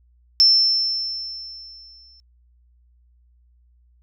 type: tone with exponential decay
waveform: sine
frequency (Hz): 5340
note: E8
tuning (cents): +22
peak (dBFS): -9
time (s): 0.4-2.2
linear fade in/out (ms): 0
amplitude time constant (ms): 390
effects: added 60 Hz sine -54 dBFS peak until 4.02 s